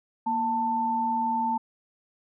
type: tone pair together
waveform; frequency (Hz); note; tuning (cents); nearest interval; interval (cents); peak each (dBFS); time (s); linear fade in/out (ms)
sine; 235.2 / 889; A#3 / A5; +16 / +18; octave + major seventh; 2302; -31 / -24; 0.26-1.58; 10
effects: none